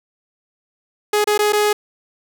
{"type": "tone with dropouts", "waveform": "sawtooth", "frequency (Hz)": 418.4, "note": "G#4", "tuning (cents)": 13, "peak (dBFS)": -10, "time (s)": [1.13, 1.73], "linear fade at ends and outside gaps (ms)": 5, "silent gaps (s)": [[1.243, 1.272], [1.378, 1.39], [1.524, 1.531]], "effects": []}